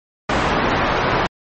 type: low-pass noise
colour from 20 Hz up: white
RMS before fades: -18 dBFS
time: 0.29-1.27 s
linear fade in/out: 5 ms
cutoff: 1300 Hz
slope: 12 dB/octave
effects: MP3 32 kbps